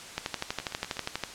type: two click trains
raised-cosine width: 0.2 ms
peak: -20 / -12 dBFS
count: 4 / 14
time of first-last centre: 0.6-0.969 / 0.18-1.237 s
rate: 8.13 / 12.3 Hz
effects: white hiss -43 dBFS RMS until 1.34 s + low-pass 7000 Hz 12 dB/octave